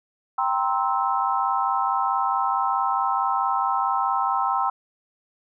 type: chord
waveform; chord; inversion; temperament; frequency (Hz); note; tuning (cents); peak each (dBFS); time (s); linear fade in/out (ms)
sine; C dominant seventh; second; just; 784.9 / 941.9 / 1046.5 / 1308.1; G5 / Bb5 / C6 / E6; +2 / +18 / 0 / -14; -25 / -27 / -25 / -26; 0.38-4.7; 5
effects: none